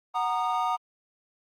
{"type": "chord", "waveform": "triangle", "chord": "D# minor", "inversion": "first", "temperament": "equal with one note detuned", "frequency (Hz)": [740, 932.3, 1227.4], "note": ["F#5", "A#5", "D#6"], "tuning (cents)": [0, 0, -24], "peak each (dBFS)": -27, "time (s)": [0.14, 0.77], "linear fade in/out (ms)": 20, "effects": ["Opus 24 kbps"]}